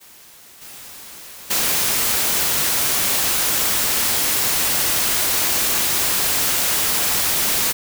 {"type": "noise with level steps", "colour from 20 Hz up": "white", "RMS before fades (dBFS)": [-45, -38, -19], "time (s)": [0, 7.73], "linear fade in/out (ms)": 20, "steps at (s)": [0.61, 1.5], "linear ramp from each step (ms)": 10, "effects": []}